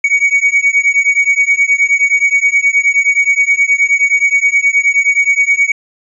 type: beating tone pair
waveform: triangle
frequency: 2242 / 2251.5 Hz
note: C#7 / C#7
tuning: +19 / +26 cents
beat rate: 9.5 Hz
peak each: -10 dBFS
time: 0.04-5.72 s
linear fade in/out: 5 ms
effects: resampled to 22050 Hz